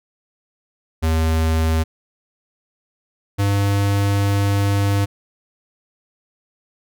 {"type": "tone pair in turn", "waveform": "square", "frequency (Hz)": [80.3, 100.18], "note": ["E2", "G2"], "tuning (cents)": [-45, 38], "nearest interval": "major third", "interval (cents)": 383, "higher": "second", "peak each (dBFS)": -16, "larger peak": "neither", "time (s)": [[1.02, 1.84], [3.38, 5.06]], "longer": "second", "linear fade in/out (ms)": 20, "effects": []}